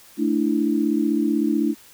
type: chord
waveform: sine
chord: A suspended fourth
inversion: none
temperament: equal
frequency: 220 / 293.7 / 329.6 Hz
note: A3 / D4 / E4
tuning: 0 / 0 / 0 cents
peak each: -23 / -21 / -23 dBFS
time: 0.17-1.75 s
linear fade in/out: 50 ms
effects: white hiss -49 dBFS RMS until 1.93 s